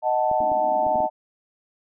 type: chord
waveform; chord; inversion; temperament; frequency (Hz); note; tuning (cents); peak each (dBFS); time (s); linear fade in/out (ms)
sine; D# diminished; none; equal; 622.3 / 740 / 880; D#5 / F#5 / A5; 0 / 0 / 0; -23; 0.02-1.1; 50
type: clicks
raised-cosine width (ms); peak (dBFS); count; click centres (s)
2; -23; 6; 0.314 / 0.405 / 0.518 / 0.866 / 0.957 / 1.004
type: band-pass noise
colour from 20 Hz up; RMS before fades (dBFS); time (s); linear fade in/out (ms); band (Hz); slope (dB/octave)
white; -38; 0.4-1.07; 5; 210 to 330; 96
effects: none